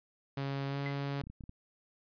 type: tone with pitch glide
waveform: sawtooth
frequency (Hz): 138.1 to 140.35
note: C#3 to C#3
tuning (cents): -6 to +22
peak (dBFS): -30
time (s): 0.37-1.22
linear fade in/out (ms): 5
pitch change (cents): +28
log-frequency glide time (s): 0.68-0.77
type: tone with exponential decay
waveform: sine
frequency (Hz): 2042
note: C7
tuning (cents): -43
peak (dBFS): -36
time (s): 0.86-1.01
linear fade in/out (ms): 0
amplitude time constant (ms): 32
type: clicks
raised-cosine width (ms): 5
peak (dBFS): -34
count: 6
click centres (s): 1.238 / 1.27 / 1.3 / 1.408 / 1.438 / 1.494
effects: resampled to 11025 Hz